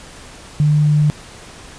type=tone; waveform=sine; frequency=149.7 Hz; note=D3; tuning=33 cents sharp; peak=-10 dBFS; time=0.6-1.1 s; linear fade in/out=0 ms; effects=pink hiss -38 dBFS RMS until 1.78 s + resampled to 22050 Hz